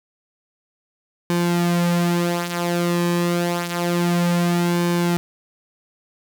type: tone with flanger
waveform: sawtooth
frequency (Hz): 173.5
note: F3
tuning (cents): -11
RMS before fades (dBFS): -20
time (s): 1.3-5.17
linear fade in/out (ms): 0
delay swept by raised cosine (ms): 1.5 to 7.2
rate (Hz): 0.28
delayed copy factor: -0.6
effects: none

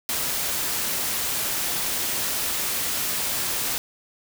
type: noise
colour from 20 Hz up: white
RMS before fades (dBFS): -26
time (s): 0.09-3.78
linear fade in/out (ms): 0
effects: none

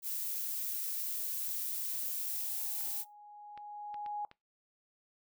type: noise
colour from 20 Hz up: violet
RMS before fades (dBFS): -37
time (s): 0.02-3.05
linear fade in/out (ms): 50
type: tone with exponential growth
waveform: sine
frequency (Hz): 830.6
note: G#5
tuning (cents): 0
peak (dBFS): -34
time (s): 1.9-4.25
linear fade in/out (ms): 1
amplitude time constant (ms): 510
type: clicks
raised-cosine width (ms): 0.3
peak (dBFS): -36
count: 6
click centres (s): 2.808 / 2.874 / 3.576 / 3.943 / 4.062 / 4.314
effects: noise-tail reverb RT60 0.2 s tail -21 dB re dry

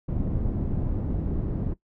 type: low-pass noise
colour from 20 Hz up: pink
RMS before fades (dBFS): -27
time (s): 0.08-1.74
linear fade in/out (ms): 10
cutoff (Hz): 270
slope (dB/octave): 12
effects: noise-tail reverb RT60 0.1 s tail -17 dB re dry

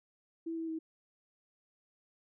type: tone with pitch steps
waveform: sine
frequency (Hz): 329.2 / 326.5 / 321.2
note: E4 / E4 / E4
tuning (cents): -2 / -17 / -45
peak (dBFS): -35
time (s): 0.46-0.79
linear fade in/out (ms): 10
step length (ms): 110
effects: none

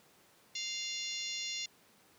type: harmonic tone with a mistuned harmonic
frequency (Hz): 698.5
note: F5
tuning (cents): 0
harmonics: 3 / 4 / 5 / 6 / 7 / 8 / 9 / 10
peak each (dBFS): -46 / -43 / -43 / -43 / -48 / -44 / -49 / -48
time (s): 0.55-1.66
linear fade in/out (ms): 5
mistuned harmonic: 9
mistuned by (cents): +55
effects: pink hiss -64 dBFS RMS until 2.18 s + high-pass 150 Hz 12 dB/octave

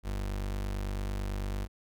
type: tone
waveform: 35% pulse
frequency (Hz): 49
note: G1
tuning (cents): 0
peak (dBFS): -30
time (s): 0.03-1.68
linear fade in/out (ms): 50
effects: none

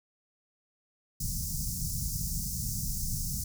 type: band-stop noise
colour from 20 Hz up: pink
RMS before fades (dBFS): -33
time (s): 1.2-3.44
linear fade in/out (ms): 5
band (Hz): 200 to 5200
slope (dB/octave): 48
effects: none

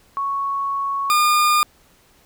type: tone pair in turn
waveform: sine / 40% pulse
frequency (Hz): 1108.7 / 1212.1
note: C#6 / D#6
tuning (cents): 0 / -46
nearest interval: major second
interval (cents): 154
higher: second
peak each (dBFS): -20 / -13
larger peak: second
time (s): 0.17-1.1 / 1.1-1.63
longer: first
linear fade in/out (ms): 0
effects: pink hiss -55 dBFS RMS until 2.25 s

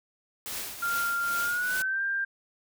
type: noise with tremolo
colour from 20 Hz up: white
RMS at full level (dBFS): -34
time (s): 0.46-1.82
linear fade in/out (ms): 0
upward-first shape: triangle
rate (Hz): 2.4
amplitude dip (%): 65
type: tone with pitch glide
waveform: sine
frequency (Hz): 1392 to 1589.8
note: F6 to G6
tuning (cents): -6 to +24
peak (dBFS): -26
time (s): 0.82-2.25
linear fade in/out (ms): 10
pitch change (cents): +230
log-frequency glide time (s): 1.39-2.02
effects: none

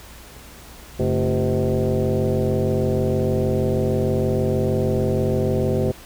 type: tone with frequency modulation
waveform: sine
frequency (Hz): 145.2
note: D3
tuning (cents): -19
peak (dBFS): -17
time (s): 0.99-5.92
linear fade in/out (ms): 10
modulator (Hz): 122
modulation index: 3.5
effects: added 60 Hz sine -46 dBFS peak until 6.05 s + pink hiss -43 dBFS RMS until 6.05 s

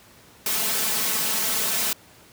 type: noise with comb filter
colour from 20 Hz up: white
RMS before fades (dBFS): -24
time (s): 0.46-1.93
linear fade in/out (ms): 2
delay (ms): 4.6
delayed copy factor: +0.85
effects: pink hiss -51 dBFS RMS until 2.32 s + high-pass 80 Hz 12 dB/octave

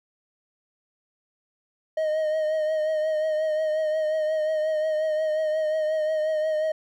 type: tone with vibrato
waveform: triangle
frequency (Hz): 622.3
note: D#5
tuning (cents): 0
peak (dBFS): -20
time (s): 1.97-6.72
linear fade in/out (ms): 5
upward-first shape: triangle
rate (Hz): 5.6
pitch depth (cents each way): 39
effects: none

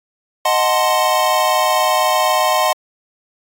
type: chord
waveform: square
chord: D# diminished seventh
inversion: none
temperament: equal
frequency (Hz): 622.3 / 740 / 880 / 1046.5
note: D#5 / F#5 / A5 / C6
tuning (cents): 0 / 0 / 0 / 0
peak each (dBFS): -19 / -19 / -22 / -18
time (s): 0.45-2.73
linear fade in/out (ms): 5
effects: AAC 64 kbps

